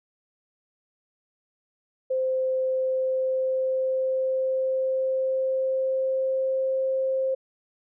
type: tone with pitch glide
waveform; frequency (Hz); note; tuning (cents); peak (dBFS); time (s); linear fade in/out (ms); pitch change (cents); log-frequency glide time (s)
sine; 520 to 528.2; C5 to C5; -11 to +16; -22; 2.1-7.35; 10; +27; 2.62-6.83
effects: none